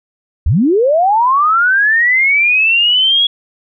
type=linear sweep; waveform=sine; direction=up; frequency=54.1 to 3356 Hz; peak=-8 dBFS; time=0.46-3.27 s; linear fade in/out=5 ms; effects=none